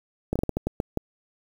slowing click train, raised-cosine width 2 ms, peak -11 dBFS, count 9, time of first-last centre 0.33-0.974 s, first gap 26 ms, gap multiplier 1.31, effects 7-bit

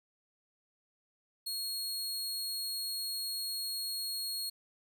sawtooth tone, 4302 Hz, C8, 47 cents sharp, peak -32 dBFS, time 1.46-4.5 s, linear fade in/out 10 ms, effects none

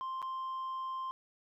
sine tone with dropouts, 1050 Hz, C6, 6 cents sharp, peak -33 dBFS, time 0.01-1.11 s, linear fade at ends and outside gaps 0 ms, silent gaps 0.218-0.226 s, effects tanh soft clip ceiling -35 dBFS + 12-bit

